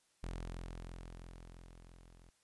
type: tone with level ramp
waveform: sawtooth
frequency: 43 Hz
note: F1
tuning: 26 cents flat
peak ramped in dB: -36 to -55 dBFS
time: 0.23-2.3 s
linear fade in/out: 0 ms
effects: white hiss -74 dBFS RMS until 2.43 s + resampled to 24000 Hz